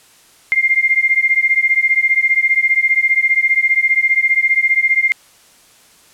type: beating tone pair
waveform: sine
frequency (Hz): 2103 / 2118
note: C7 / C7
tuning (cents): +8 / +21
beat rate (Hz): 15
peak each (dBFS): -14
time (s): 0.52-5.12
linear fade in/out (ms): 0
effects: white hiss -48 dBFS RMS until 6.13 s + low-pass 11000 Hz 12 dB/octave